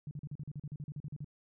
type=tone bursts; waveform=sine; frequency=146.4 Hz; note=D3; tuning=5 cents flat; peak=-38 dBFS; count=15; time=0.07-1.245 s; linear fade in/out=2 ms; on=41 ms; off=40 ms; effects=none